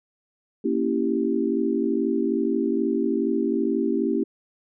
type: chord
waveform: sine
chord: A# diminished seventh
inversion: none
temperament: equal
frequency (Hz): 233.1 / 277.2 / 329.6 / 392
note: A#3 / C#4 / E4 / G4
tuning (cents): 0 / 0 / 0 / 0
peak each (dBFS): -26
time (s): 0.64-4.24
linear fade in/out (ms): 10
effects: none